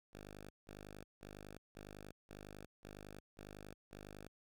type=tone bursts; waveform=5% pulse; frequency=50.6 Hz; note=G#1; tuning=44 cents flat; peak=-40 dBFS; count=8; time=0.13-4.28 s; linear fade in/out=5 ms; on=370 ms; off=170 ms; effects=none